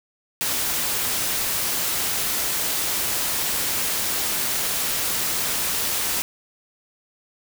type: noise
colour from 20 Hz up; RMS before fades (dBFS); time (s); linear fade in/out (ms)
white; -24; 0.41-6.22; 0
effects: none